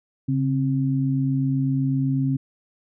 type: tone pair together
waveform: sine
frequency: 137.96 / 265.9 Hz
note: C#3 / C4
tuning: -8 / +28 cents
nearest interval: major seventh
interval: 1136 cents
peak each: -21 / -23 dBFS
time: 0.28-2.37 s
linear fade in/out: 10 ms
effects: none